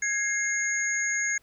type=tone cluster; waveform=sine; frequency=1656 / 2124 / 6630 Hz; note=G#6 / C7 / G#8; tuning=-5 / +25 / -4 cents; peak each=-29 dBFS; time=0.02-1.38 s; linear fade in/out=5 ms; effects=pink hiss -64 dBFS RMS until 1.42 s